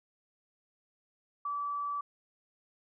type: tone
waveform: sine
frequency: 1154 Hz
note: D6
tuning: 31 cents flat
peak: -32 dBFS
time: 1.45-2.01 s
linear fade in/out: 5 ms
effects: none